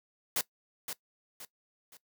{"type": "noise with echo", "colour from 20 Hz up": "white", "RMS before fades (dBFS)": -30, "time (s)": [0.36, 0.41], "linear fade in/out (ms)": 2, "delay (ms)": 520, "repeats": 3, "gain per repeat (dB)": -8, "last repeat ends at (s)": 1.97, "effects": ["noise-tail reverb RT60 0.1 s tail -19 dB re dry"]}